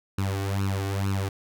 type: tone with flanger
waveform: sawtooth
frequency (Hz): 97.9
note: G2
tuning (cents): -2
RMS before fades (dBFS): -27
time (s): 0.18-1.29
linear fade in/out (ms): 5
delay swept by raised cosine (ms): 0.73 to 2.73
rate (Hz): 2.2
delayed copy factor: +0.95
effects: none